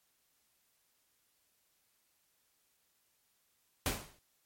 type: noise with exponential decay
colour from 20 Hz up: pink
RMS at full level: -30 dBFS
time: 3.86-4.19 s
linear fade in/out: 1 ms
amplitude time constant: 71 ms
effects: white hiss -75 dBFS RMS until 4.45 s + MP3 64 kbps